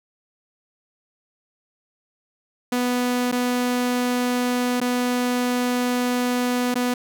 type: tone with dropouts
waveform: sawtooth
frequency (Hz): 246.9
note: B3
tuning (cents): 0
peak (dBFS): -16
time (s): 2.72-6.94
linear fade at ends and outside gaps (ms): 5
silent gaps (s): 3.316-3.324 / 4.803-4.812 / 6.743-6.755
effects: none